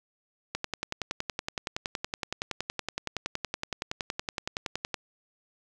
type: click train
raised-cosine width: 0.2 ms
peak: -13 dBFS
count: 48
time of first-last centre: 0.55-4.943 s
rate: 10.7 Hz
effects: none